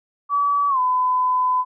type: tone with pitch glide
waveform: sine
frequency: 1145 to 1008.4 Hz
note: D6 to B5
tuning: -44 to +36 cents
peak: -16 dBFS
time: 0.29-1.65 s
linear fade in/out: 50 ms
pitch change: -220 cents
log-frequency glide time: 0.69-0.79 s
effects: none